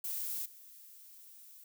violet noise with level steps, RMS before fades -38 / -55 dBFS, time 0.04-1.64 s, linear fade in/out 5 ms, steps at 0.45 s, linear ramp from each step 10 ms, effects none

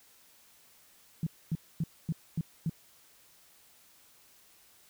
sine tone bursts, 162 Hz, E3, 30 cents flat, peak -27 dBFS, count 6, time 1.23-2.696 s, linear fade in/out 2 ms, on 36 ms, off 250 ms, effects white hiss -61 dBFS RMS until 4.89 s

